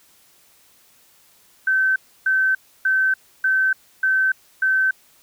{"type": "tone bursts", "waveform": "sine", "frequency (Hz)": 1539, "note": "G6", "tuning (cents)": -32, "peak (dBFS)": -15, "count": 6, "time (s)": [1.67, 4.91], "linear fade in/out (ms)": 5, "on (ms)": 290, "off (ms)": 300, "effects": ["white hiss -55 dBFS RMS until 5.22 s"]}